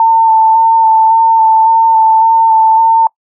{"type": "tone with vibrato", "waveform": "sine", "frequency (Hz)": 895, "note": "A5", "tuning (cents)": 29, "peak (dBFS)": -4, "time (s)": [0, 3.07], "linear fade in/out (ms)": 2, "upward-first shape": "square", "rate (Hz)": 1.8, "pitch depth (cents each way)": 15, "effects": ["noise-tail reverb RT60 0.1 s tail -25 dB re dry"]}